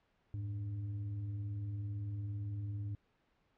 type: tone with frequency modulation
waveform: sine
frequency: 104.4 Hz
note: G#2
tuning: 10 cents sharp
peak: -37 dBFS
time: 0.34-2.95 s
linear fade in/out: 0 ms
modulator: 191 Hz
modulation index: 0.34
effects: pink hiss -75 dBFS RMS until 3.57 s + low-pass 3000 Hz 12 dB/octave